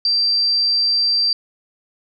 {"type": "tone", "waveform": "sine", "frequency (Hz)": 4699, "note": "D8", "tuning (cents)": 0, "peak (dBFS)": -14, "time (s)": [0.05, 1.33], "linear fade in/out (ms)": 2, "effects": []}